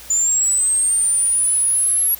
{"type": "linear sweep", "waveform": "sine", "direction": "up", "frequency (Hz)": [7020, 11380], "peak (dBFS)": -14, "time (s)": [0.1, 2.15], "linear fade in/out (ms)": 5, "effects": ["added 60 Hz sine -47 dBFS peak until 2.19 s", "white hiss -39 dBFS RMS until 2.19 s"]}